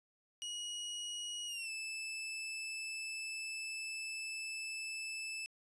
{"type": "tone with pitch glide", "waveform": "sawtooth", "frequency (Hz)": [2900, 2629], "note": ["F#7", "E7"], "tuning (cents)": [-35, -5], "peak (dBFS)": -37, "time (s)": [0.42, 5.46], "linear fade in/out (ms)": 0, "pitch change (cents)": -170, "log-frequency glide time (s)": [1.47, 1.7], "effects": ["resampled to 24000 Hz"]}